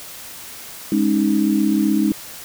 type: chord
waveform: sine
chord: Ab suspended fourth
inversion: none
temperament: equal with one note detuned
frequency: 207.7 / 275 / 311.1 Hz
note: Ab3 / Db4 / Eb4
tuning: 0 / -14 / 0 cents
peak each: -18 / -21 / -18 dBFS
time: 0.92-2.12 s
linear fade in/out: 2 ms
effects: white hiss -36 dBFS RMS until 2.44 s